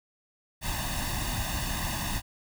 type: noise with comb filter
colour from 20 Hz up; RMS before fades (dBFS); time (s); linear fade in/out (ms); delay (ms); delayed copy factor
pink; -31; 0.61-2.22; 50; 1.1; +0.85
effects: none